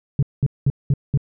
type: tone bursts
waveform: sine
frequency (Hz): 138.59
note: C#3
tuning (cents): 0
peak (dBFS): -11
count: 5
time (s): 0.19-1.175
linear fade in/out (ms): 2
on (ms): 37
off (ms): 200
effects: tanh soft clip ceiling -11 dBFS